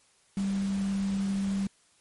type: tone in noise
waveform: sine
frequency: 196 Hz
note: G3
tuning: in tune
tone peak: -26 dBFS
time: 0.37-1.67 s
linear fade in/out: 2 ms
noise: pink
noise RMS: -44 dBFS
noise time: 0.37-1.67 s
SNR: +15 dB
effects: white hiss -64 dBFS RMS until 2 s + MP3 48 kbps